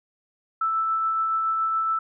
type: tone with tremolo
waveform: sine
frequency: 1320 Hz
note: E6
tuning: 2 cents sharp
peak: -20 dBFS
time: 0.61-1.99 s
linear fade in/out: 5 ms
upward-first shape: triangle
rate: 7.1 Hz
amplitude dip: 25%
effects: none